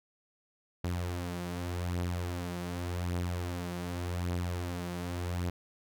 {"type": "beating tone pair", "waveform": "sawtooth", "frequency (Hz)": [87.5, 88.36], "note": ["F2", "F2"], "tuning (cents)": [4, 21], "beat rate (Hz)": 0.86, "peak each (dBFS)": [-35, -30], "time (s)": [0.84, 5.5], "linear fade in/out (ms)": 5, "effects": []}